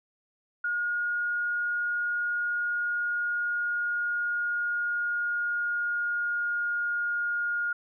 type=tone with pitch glide; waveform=sine; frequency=1433 to 1423.9 Hz; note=F6 to F6; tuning=+44 to +33 cents; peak=-26 dBFS; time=0.64-7.73 s; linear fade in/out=5 ms; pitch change=-11 cents; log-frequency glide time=2.22-7.19 s; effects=none